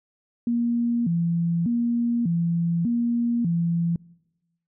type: tone with vibrato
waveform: sine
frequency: 200 Hz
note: G3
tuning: 35 cents sharp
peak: -20 dBFS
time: 0.47-3.96 s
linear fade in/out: 2 ms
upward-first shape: square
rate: 0.84 Hz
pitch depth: 290 cents each way
effects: noise-tail reverb RT60 1.0 s tail -24 dB re dry